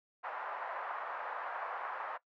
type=band-pass noise; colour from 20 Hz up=white; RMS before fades=-41 dBFS; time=0.23-2.18 s; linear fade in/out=20 ms; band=650 to 1400 Hz; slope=24 dB/octave; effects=noise-tail reverb RT60 0.1 s tail -18 dB re dry